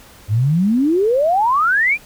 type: exponential sweep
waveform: sine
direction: up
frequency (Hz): 98 to 2489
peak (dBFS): -12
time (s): 0.28-1.98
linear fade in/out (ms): 50
effects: pink hiss -44 dBFS RMS until 2.05 s